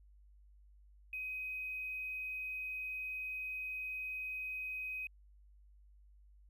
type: tone with hard clipping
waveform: triangle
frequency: 2519 Hz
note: D#7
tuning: 21 cents sharp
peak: -39 dBFS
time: 1.13-5.07 s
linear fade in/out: 2 ms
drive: 3 dB
effects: added 50 Hz sine -59 dBFS peak until 6.49 s